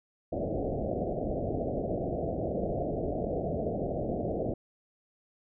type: low-pass noise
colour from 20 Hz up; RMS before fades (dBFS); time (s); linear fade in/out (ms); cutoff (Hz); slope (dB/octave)
white; -32; 0.32-4.54; 5; 710; 96
effects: none